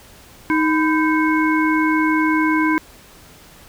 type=harmonic tone with a mistuned harmonic; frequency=312.4 Hz; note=D#4; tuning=7 cents sharp; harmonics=1 / 3 / 5 / 7; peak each=-16 / -21 / -23 / -24 dBFS; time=0.5-2.78 s; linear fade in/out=0 ms; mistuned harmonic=3; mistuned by=+120 cents; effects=pink hiss -45 dBFS RMS until 3.68 s